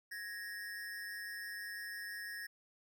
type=ring-modulated tone; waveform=square; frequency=1766 Hz; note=A6; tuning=6 cents sharp; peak=-40 dBFS; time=0.11-2.47 s; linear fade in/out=10 ms; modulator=99 Hz; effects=none